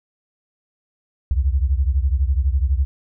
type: beating tone pair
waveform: sine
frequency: 64 / 76 Hz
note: C2 / D#2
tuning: -38 / -40 cents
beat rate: 12 Hz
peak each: -17 / -20 dBFS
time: 1.31-2.85 s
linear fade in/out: 0 ms
effects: none